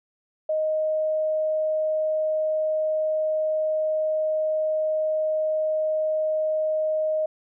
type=tone; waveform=sine; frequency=623 Hz; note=D#5; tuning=2 cents sharp; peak=-21 dBFS; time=0.49-7.26 s; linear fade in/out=5 ms; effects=none